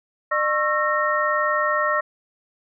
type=tone cluster; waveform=sine; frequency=603 / 1094 / 1333 / 1852 Hz; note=D5 / C#6 / E6 / A#6; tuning=+46 / -23 / +19 / -12 cents; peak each=-24 dBFS; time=0.31-2.01 s; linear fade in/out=10 ms; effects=none